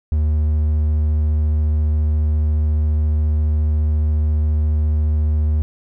triangle tone, 76.2 Hz, D#2, 36 cents flat, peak -12 dBFS, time 0.12-5.62 s, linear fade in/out 0 ms, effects none

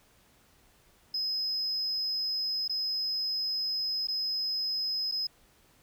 sine tone with dropouts, 5080 Hz, D#8, 35 cents sharp, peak -27 dBFS, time 1.14-5.27 s, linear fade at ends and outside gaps 5 ms, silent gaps 2.679-2.695 / 4.072-4.084 / 5.114-5.121 s, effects tanh soft clip ceiling -26 dBFS + pink hiss -63 dBFS RMS until 5.82 s

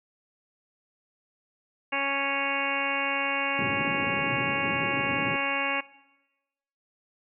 harmonic tone, 277.1 Hz, C#4, 1 cent flat, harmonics 1 / 2 / 3 / 4 / 5 / 6 / 7 / 8 / 9 / 10, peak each -38 / -35 / -34 / -33 / -42 / -34 / -40 / -31 / -37 / -32 dBFS, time 1.92-5.81 s, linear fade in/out 10 ms
pink band-pass noise, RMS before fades -35 dBFS, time 3.59-5.36 s, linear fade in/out 0 ms, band 120 to 420 Hz, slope 24 dB/octave
effects noise-tail reverb RT60 1.0 s tail -19 dB re dry

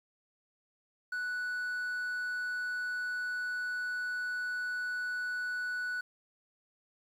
triangle tone with quantisation, 1480 Hz, F#6, in tune, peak -31 dBFS, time 1.12-6.01 s, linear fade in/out 5 ms, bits 10, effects none

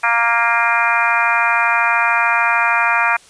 harmonic tone with a mistuned harmonic, 233.1 Hz, A#3, in tune, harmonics 3 / 4 / 5 / 6 / 7 / 8 / 9 / 10, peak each -23 / -19 / -21 / -19 / -21 / -25 / -25 / -19 dBFS, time 0.03-3.17 s, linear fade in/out 10 ms, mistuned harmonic 10, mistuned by +58 cents, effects white hiss -46 dBFS RMS until 3.29 s + resampled to 22050 Hz

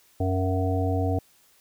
harmonic tone with a mistuned harmonic, 92.9 Hz, F#2, 7 cents sharp, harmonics 1 / 3 / 5 / 7 / 8, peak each -24 / -29 / -31 / -32 / -33 dBFS, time 0.2-1.19 s, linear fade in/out 5 ms, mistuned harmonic 7, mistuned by +34 cents, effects white hiss -60 dBFS RMS until 1.6 s

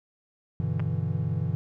triangle chord, E minor seventh, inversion first, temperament equal, 98 / 123.47 / 146.83 / 164.81 Hz, G2 / B2 / D3 / E3, 0 / 0 / 0 / 0 cents, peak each -29 dBFS, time 0.6-1.55 s, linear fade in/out 0 ms
clicks, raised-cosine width 0.5 ms, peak -23 dBFS, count 2, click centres 0.796 / 0.801 s
effects none

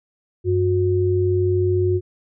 sine tone pair together, 96.1 / 362.8 Hz, G2 / F#4, -34 / -34 cents, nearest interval octave + major seventh, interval 2300 cents, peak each -19 / -18 dBFS, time 0.44-2.01 s, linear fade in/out 50 ms, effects none

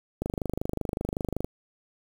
click train, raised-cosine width 2 ms, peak -15 dBFS, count 32, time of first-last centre 0.22-1.445 s, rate 25.3 Hz, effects 7-bit

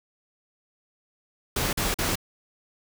pink noise bursts, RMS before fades -26 dBFS, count 3, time 1.56-2.156 s, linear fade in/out 5 ms, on 170 ms, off 43 ms, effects none

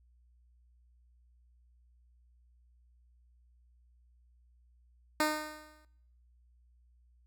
10% pulse tone with exponential decay, 305.9 Hz, D#4, 29 cents flat, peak -17 dBFS, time 5.2-5.85 s, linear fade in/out 1 ms, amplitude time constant 140 ms, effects noise-tail reverb RT60 0.8 s tail -20 dB re dry + added 60 Hz sine -62 dBFS peak until 7.26 s

